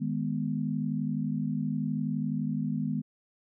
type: chord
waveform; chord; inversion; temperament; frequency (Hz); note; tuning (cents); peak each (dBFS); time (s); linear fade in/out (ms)
sine; G# minor; second; equal; 155.56 / 207.7 / 246.9; D#3 / G#3 / B3; 0 / 0 / 0; -32; 0-3.02; 20
effects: none